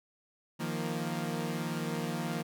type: chord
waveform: sawtooth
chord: Eb suspended second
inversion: none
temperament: equal with one note detuned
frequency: 156.01 / 174.61 / 233.1 Hz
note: Eb3 / F3 / Bb3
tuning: +5 / 0 / 0 cents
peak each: -33 dBFS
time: 0.59-2.43 s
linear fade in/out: 20 ms
effects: none